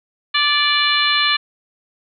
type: harmonic tone with a mistuned harmonic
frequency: 587.3 Hz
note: D5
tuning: in tune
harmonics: 2 / 3 / 4 / 5 / 6 / 7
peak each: -21 / -21 / -21 / -21 / -21 / -21 dBFS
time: 0.34-1.37 s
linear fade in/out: 10 ms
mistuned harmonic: 3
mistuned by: -20 cents
effects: none